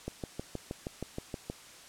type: click train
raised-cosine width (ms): 2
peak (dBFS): -22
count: 10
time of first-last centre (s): 0.08-1.5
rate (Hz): 6.34
effects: white hiss -52 dBFS RMS until 1.88 s + low-pass 9000 Hz 12 dB/octave